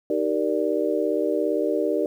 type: chord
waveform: sine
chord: Eb major seventh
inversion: none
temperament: equal with one note detuned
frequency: 311.1 / 388.6 / 466.2 / 587.3 Hz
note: Eb4 / G4 / Bb4 / D5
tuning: 0 / -15 / 0 / 0 cents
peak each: -26 dBFS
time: 0.1-2.06 s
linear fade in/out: 2 ms
effects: 9-bit